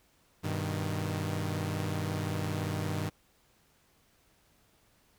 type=chord; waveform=sawtooth; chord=G augmented; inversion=none; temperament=equal; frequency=98 / 123.47 / 155.56 Hz; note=G2 / B2 / D#3; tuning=0 / 0 / 0 cents; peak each=-30 / -36 / -31 dBFS; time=0.43-3.1 s; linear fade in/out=20 ms; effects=pink hiss -67 dBFS RMS until 5.18 s